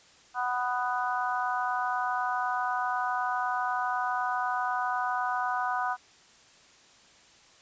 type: harmonic tone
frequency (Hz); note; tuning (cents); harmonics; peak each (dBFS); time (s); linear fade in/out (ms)
248; B3; +7; 3 / 4 / 5 / 6; -31 / -32 / -33 / -34; 0.34-5.97; 50
effects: white hiss -57 dBFS RMS until 7.61 s + resampled to 16000 Hz